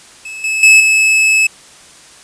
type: tone with level steps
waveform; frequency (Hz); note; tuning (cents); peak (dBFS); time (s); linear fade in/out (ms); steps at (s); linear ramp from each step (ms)
45% pulse; 2597; E7; -26; -25 / -14 / -3 / -8; 0.25-1.47; 5; 0.44 / 0.63 / 0.8; 2
effects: white hiss -40 dBFS RMS until 2.23 s + resampled to 22050 Hz